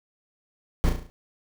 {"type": "noise with echo", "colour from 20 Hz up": "brown", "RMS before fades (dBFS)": -20, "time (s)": [0.84, 0.89], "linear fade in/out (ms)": 0, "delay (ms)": 35, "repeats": 6, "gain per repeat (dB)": -5, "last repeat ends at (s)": 1.1, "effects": []}